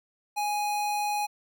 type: tone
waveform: square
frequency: 830.6 Hz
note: G#5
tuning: in tune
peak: -27 dBFS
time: 0.36-1.27 s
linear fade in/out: 20 ms
effects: none